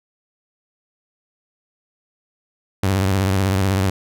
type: tone with vibrato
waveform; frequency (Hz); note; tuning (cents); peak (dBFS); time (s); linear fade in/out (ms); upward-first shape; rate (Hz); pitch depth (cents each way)
sawtooth; 96.1; G2; -34; -12; 2.83-3.9; 5; square; 16; 74
effects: none